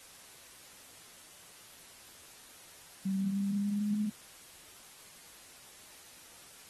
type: tone with pitch steps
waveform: sine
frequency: 192.6 / 195.51 / 198.47 / 201.5 / 204.5 / 207.6 / 210.8 Hz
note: G3 / G3 / G3 / G3 / G#3 / G#3 / G#3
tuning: -30 / -4 / +22 / +48 / -26 / 0 / +26 cents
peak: -29 dBFS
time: 3.05-4.1 s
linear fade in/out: 10 ms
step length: 150 ms
effects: white hiss -54 dBFS RMS until 6.69 s + AAC 32 kbps